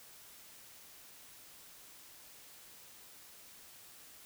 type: silence
effects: white hiss -56 dBFS RMS until 4.25 s